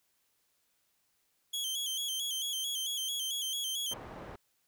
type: tone with vibrato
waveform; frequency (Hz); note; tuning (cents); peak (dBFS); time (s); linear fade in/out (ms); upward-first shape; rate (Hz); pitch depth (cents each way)
sawtooth; 3232; G#7; -48; -30; 1.53-3.94; 10; square; 4.5; 57
type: low-pass noise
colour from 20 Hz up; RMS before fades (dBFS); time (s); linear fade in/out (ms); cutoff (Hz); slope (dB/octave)
white; -46; 3.91-4.36; 5; 860; 12
effects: white hiss -75 dBFS RMS until 4.67 s